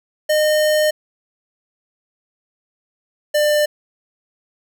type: tone pair in turn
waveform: square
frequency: 611 / 596.7 Hz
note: D#5 / D5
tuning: -32 / +27 cents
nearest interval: unison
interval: 41 cents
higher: first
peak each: -14 dBFS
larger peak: neither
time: 0.29-0.91 / 3.34-3.66 s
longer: first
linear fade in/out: 10 ms
effects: none